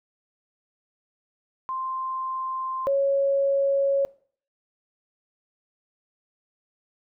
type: tone pair in turn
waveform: sine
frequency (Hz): 1046 / 552.9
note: C6 / C#5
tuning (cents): -1 / -5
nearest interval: major seventh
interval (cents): 1104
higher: first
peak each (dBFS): -27 / -19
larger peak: second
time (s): 1.69-2.87 / 2.87-4.05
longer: neither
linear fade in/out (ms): 0
effects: noise-tail reverb RT60 0.5 s tail -22 dB re dry